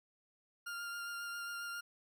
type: tone with vibrato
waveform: 40% pulse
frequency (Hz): 1400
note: F6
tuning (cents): +4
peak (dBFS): -40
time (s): 0.66-1.81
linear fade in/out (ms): 10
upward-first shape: sine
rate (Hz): 7.4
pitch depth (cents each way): 13
effects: none